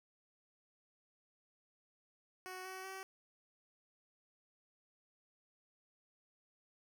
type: tone with pitch steps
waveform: 10% pulse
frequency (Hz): 370.5 / 376.3 / 382.2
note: F#4 / F#4 / G4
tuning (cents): +2 / +29 / -44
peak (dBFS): -37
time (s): 2.46-3.03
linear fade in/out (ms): 0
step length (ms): 190
effects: none